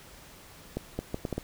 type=accelerating click train; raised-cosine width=2 ms; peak=-17 dBFS; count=6; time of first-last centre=0.77-1.38 s; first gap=220 ms; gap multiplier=0.7; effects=pink hiss -51 dBFS RMS until 1.43 s